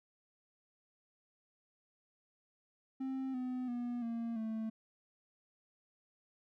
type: tone with pitch steps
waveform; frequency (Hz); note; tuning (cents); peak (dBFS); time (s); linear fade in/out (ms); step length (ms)
triangle; 264.4 / 252.9 / 241.9 / 231.4 / 221.3; C4 / B3 / B3 / A#3 / A3; +18 / +41 / -36 / -13 / +10; -34; 3-4.7; 10; 340
effects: none